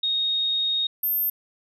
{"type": "tone pair in turn", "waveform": "sine", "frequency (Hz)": [3729, 13289], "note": ["A#7", "G#9"], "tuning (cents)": [0, 0], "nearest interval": "octave + minor seventh", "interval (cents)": 2200, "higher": "second", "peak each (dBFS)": -21, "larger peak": "neither", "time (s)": [[0.03, 0.87], [1.03, 1.3]], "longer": "first", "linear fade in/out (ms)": 5, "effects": []}